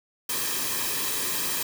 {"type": "noise with comb filter", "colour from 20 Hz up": "white", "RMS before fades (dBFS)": -28, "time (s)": [0.29, 1.63], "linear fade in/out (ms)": 5, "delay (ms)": 1.4, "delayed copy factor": -0.6, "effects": []}